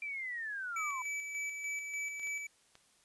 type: linear sweep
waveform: sine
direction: down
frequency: 2368 to 987.8 Hz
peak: -37 dBFS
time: 0.02-1.02 s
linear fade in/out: 2 ms
type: tone with tremolo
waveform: square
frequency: 2300 Hz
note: D7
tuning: 37 cents flat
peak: -36 dBFS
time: 0.76-2.47 s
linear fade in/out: 5 ms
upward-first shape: square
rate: 3.4 Hz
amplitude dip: 40%
type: clicks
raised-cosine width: 0.2 ms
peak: -37 dBFS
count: 3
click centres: 2.196 / 2.272 / 2.754 s
effects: white hiss -68 dBFS RMS until 3.04 s + resampled to 24000 Hz